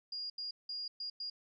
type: tone bursts at uneven times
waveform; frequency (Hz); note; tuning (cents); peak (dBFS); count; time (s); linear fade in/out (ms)
sine; 4841; D#8; -48; -38; 5; 0.12-0.3 / 0.38-0.51 / 0.69-0.88 / 1-1.1 / 1.2-1.3; 5
effects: none